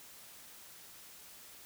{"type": "silence", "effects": ["white hiss -54 dBFS RMS until 1.65 s"]}